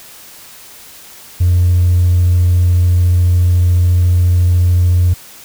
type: tone with hard clipping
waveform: sine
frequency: 88.6 Hz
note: F2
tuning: 25 cents sharp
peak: -8 dBFS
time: 1.4-5.14 s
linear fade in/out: 10 ms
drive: 1 dB
effects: white hiss -37 dBFS RMS until 5.44 s